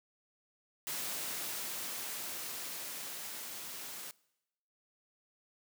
white noise with level ramp, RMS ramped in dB -38 to -45 dBFS, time 0.87-4.11 s, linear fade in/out 0 ms, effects noise-tail reverb RT60 0.9 s tail -23 dB re dry + high-pass 150 Hz 12 dB/octave

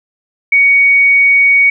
sine tone, 2240 Hz, C#7, 18 cents sharp, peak -5 dBFS, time 0.52-1.7 s, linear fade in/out 5 ms, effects none

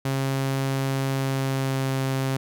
sawtooth tone with pitch glide, 135.2 to 133.65 Hz, C#3 to C3, -43 to +37 cents, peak -19 dBFS, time 0.05-2.37 s, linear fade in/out 5 ms, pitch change -20 cents, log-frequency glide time 1.03-1.98 s, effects none

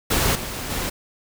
pink noise with level steps, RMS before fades -20 / -30 / -26 dBFS, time 0.1-0.9 s, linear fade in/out 10 ms, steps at 0.35 / 0.7 s, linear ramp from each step 5 ms, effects none

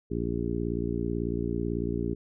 harmonic tone, 58.1 Hz, A#1, 5 cents flat, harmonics 1 / 2 / 3 / 4 / 5 / 6 / 7, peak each -35 / -35 / -35 / -35 / -35 / -35 / -35 dBFS, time 0.1-2.15 s, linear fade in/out 20 ms, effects none

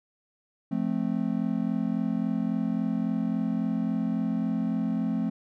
triangle chord, F major, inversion none, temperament just, 174.61 / 218.3 / 261.9 Hz, F3 / A3 / C4, 0 / -13 / +2 cents, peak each -29 / -26 / -28 dBFS, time 0.71-5.3 s, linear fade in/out 10 ms, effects none

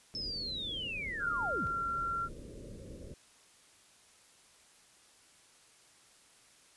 pink low-pass noise, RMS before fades -47 dBFS, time 0.14-3.14 s, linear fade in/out 0 ms, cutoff 590 Hz, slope 96 dB/octave
sine linear sweep, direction down, 5300 to 50.3 Hz, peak -36 dBFS, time 0.15-1.67 s, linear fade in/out 0 ms
sine tone with pitch glide, 1400 to 1371.2 Hz, F6 to F6, +4 to -32 cents, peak -32 dBFS, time 1.19-2.29 s, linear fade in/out 50 ms, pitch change -36 cents, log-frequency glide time 1.37-1.79 s
effects white hiss -62 dBFS RMS until 6.76 s + resampled to 24000 Hz

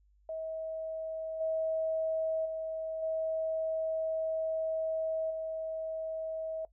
sine tone with level steps, 641 Hz, E5, 49 cents flat, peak -35 / -29 / -34 / -30 / -34 dBFS, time 0.29-6.65 s, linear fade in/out 2 ms, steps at 1.4 / 2.45 / 3.02 / 5.3 s, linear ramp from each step 10 ms, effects noise-tail reverb RT60 0.1 s tail -19 dB re dry + added 50 Hz sine -63 dBFS peak until 6.72 s

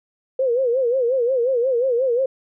sine tone with vibrato, 499.9 Hz, B4, 21 cents sharp, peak -16 dBFS, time 0.39-2.26 s, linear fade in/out 5 ms, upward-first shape sine, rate 5.6 Hz, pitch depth 130 cents each way, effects none

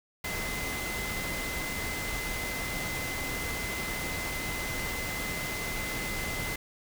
sine tone in noise, 2049 Hz, C7, 37 cents flat, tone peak -36 dBFS, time 0.24-6.56 s, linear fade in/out 5 ms, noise pink, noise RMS -35 dBFS, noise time 0.24-6.56 s, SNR -4 dB, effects none

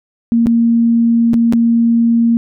sine tone with dropouts, 232.2 Hz, A#3, 7 cents flat, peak -8 dBFS, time 0.32-2.37 s, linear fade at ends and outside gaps 0 ms, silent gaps 0.46-0.469 / 1.334-1.341 / 1.525-1.534 s, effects none

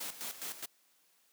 white noise with tremolo, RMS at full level -40 dBFS, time 0-0.66 s, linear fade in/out 10 ms, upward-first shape square, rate 4.8 Hz, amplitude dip 70%, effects white hiss -70 dBFS RMS until 1.32 s + high-pass 200 Hz 12 dB/octave

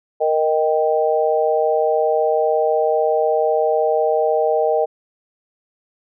sine chord, Eb major, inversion second, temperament equal, 466.2 / 622.3 / 784 Hz, Bb4 / Eb5 / G5, 0 / 0 / 0 cents, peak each -18 / -18 / -21 dBFS, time 0.2-4.86 s, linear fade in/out 20 ms, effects none

